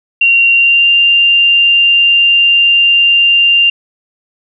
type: tone with pitch glide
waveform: sine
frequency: 2759 to 2789 Hz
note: F7 to F7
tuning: -22 to -3 cents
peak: -5 dBFS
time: 0.21-3.7 s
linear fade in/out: 5 ms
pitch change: +19 cents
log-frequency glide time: 0.52-0.89 s
effects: none